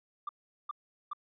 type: tone bursts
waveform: sine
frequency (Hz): 1186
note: D6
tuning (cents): +17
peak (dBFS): -32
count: 3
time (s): 0.27-1.133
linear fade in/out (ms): 5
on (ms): 21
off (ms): 400
effects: tanh soft clip ceiling -31 dBFS